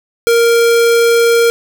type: tone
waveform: square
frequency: 466.2 Hz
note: A#4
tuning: in tune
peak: -8 dBFS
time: 0.27-1.5 s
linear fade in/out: 0 ms
effects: none